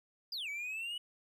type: exponential two-way sweep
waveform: triangle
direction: down then up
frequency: 5050 to 2256 to 2958 Hz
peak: -36 dBFS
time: 0.32-0.98 s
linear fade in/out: 5 ms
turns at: 0.49 s
effects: none